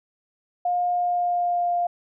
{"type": "tone with pitch glide", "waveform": "sine", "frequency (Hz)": [711, 700.8], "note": ["F5", "F5"], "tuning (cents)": [31, 6], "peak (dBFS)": -20, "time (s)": [0.65, 1.87], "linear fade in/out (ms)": 5, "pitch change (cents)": -25, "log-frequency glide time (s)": [0.89, 1.73], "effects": []}